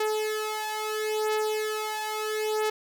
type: beating tone pair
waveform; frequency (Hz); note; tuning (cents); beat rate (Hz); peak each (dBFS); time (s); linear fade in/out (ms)
sawtooth; 429.9 / 430.65; A4 / A4; -40 / -37; 0.75; -25 / -27; 0-2.7; 5
effects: none